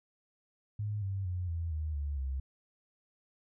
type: tone with pitch steps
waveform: sine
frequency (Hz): 104.7 / 97.13 / 90.1 / 83.58 / 77.54 / 71.93 / 66.72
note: G#2 / G2 / F#2 / E2 / D#2 / D2 / C2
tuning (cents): +15 / -15 / -45 / +24 / -5 / -35 / +34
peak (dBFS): -32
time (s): 0.79-2.4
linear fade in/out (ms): 5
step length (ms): 230
effects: none